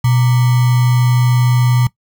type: tone with sample-and-hold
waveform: sine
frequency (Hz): 123.47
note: B2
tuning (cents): 0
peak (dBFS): -9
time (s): 0.04-1.87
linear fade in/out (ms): 5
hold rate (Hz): 1050
effects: noise-tail reverb RT60 0.1 s tail -19 dB re dry